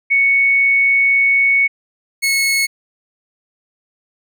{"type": "tone pair in turn", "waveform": ["sine", "sawtooth"], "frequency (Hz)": [2219, 2190], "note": ["C#7", "C#7"], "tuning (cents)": [1, -22], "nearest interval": "unison", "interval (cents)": 23, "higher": "first", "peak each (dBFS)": -10, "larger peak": "neither", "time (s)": [[0.1, 1.68], [2.22, 2.67]], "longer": "first", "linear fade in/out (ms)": 20, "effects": []}